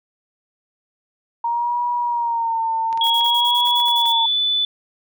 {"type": "tone with vibrato", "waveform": "sine", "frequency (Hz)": 932.3, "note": "A#5", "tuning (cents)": 0, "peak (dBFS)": -18, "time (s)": [1.44, 4.26], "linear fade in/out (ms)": 5, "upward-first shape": "sine", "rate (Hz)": 0.57, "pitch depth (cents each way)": 60}
{"type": "clicks", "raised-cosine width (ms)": 0.2, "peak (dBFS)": -19, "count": 9, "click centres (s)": [2.928, 2.975, 3.069, 3.21, 3.262, 3.672, 3.802, 3.884, 4.056]}
{"type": "tone with pitch glide", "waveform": "sine", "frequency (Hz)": [3322, 3489], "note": ["G#7", "A7"], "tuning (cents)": [0, -15], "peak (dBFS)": -16, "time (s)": [3.01, 4.65], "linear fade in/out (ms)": 2, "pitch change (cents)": 85, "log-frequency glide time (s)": [3.4, 4.39]}
{"type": "noise bursts", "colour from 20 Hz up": "violet", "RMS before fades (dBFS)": -33, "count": 11, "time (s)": [3.04, 4.12], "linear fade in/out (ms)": 0, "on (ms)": 60, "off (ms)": 42}
{"effects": []}